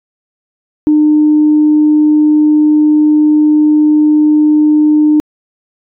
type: tone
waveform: sine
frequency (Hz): 302.8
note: D#4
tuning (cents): -47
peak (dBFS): -4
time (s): 0.87-5.2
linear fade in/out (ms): 0
effects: tanh soft clip ceiling 0 dBFS